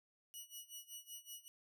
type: tone with tremolo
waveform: 10% pulse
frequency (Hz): 2926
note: F#7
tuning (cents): -20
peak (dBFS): -39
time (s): 0.34-1.48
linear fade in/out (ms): 0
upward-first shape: sine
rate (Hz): 5.3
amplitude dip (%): 90
effects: none